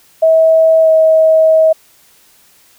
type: tone with pitch glide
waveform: sine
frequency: 645 to 638 Hz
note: E5 to D#5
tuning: -38 to +43 cents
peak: -5 dBFS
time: 0.22-1.73 s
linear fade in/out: 10 ms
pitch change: -19 cents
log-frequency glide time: 0.82-0.89 s
effects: white hiss -48 dBFS RMS until 2.78 s